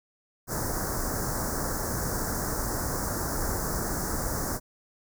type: band-stop noise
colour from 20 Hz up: pink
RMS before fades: -30 dBFS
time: 0.47-4.6 s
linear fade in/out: 50 ms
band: 1700 to 5200 Hz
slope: 48 dB/octave
effects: none